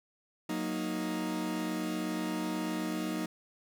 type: chord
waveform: 40% pulse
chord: D# minor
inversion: first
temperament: equal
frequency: 185 / 233.1 / 311.1 Hz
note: F#3 / A#3 / D#4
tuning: 0 / 0 / 0 cents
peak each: -37 / -37 / -34 dBFS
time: 0.49-3.26 s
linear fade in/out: 5 ms
effects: none